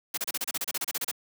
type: noise bursts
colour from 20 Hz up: white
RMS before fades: -30 dBFS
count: 15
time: 0.14-1.113 s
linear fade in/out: 5 ms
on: 35 ms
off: 32 ms
effects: high-pass 200 Hz 12 dB/octave